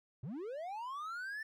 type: linear sweep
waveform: triangle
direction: up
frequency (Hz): 106.8 to 1794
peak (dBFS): -38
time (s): 0.23-1.43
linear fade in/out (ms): 5
effects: none